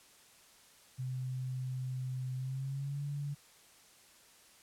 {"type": "tone with pitch glide", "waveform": "sine", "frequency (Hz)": [128.6, 143.52], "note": ["C3", "D3"], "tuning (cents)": [-30, -40], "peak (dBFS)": -35, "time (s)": [0.98, 3.35], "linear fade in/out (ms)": 20, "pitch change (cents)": 190, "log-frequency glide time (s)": [2.35, 3.03], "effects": ["white hiss -61 dBFS RMS until 4.62 s", "low-pass 11000 Hz 12 dB/octave"]}